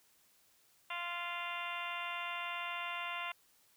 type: harmonic tone with a mistuned harmonic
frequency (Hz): 347.3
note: F4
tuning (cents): -10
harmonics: 2 / 3 / 4 / 5 / 6 / 7 / 8 / 9 / 10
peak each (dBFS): -47 / -43 / -46 / -52 / -45 / -49 / -44 / -54 / -51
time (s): 0.9-3.32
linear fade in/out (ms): 5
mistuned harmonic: 10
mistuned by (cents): +18
effects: white hiss -69 dBFS RMS until 3.76 s